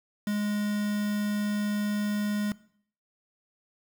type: tone with quantisation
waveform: triangle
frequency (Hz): 207.7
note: G#3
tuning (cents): 0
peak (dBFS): -24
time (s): 0.27-2.52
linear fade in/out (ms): 2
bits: 6
effects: noise-tail reverb RT60 0.6 s tail -20 dB re dry